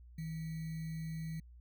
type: tone with sample-and-hold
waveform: sine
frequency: 160.3 Hz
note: E3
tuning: 48 cents flat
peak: -38 dBFS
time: 0.18-1.4 s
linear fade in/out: 5 ms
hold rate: 2100 Hz
effects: added 60 Hz sine -53 dBFS peak until 1.6 s